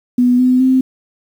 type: tone with pitch steps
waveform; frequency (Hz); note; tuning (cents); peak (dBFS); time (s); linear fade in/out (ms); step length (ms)
sine; 246.9 / 253.4 / 260.1; B3 / B3 / C4; 0 / +45 / -10; -8; 0.18-0.81; 5; 210
effects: 7-bit